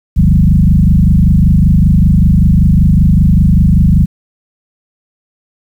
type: tone with frequency modulation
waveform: sine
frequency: 115.3 Hz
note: A#2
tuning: 19 cents flat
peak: -4 dBFS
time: 0.16-4.06 s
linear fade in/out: 20 ms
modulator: 25.2 Hz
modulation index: 3.2
effects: 7-bit